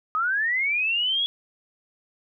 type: linear sweep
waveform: sine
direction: up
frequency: 1232 to 3383 Hz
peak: -21 dBFS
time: 0.15-1.26 s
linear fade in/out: 0 ms
effects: none